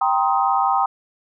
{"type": "chord", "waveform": "sine", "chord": "C minor seventh", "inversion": "second", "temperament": "just", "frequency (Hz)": [784.9, 941.9, 1046.5, 1255.8], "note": ["G5", "Bb5", "C6", "Eb6"], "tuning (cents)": [2, 18, 0, 16], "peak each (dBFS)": [-19, -22, -23, -22], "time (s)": [0.01, 0.86], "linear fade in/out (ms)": 5, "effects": []}